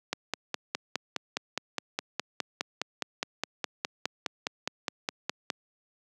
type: click train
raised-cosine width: 0.2 ms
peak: -11 dBFS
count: 27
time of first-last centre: 0.13-5.502 s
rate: 4.84 Hz
effects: high-pass 200 Hz 12 dB/octave